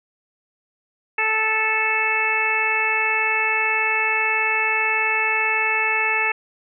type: harmonic tone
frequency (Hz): 438.3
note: A4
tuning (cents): -7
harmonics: 1 / 2 / 3 / 4 / 5 / 6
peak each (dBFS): -31 / -26 / -29 / -25 / -23 / -22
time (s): 1.18-6.32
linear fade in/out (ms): 5
effects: none